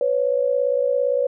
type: tone pair together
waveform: sine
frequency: 500.4 / 558 Hz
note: B4 / C#5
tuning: +23 / +11 cents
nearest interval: major second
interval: 188 cents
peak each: -20 dBFS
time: 0.01-1.27 s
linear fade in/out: 2 ms
effects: none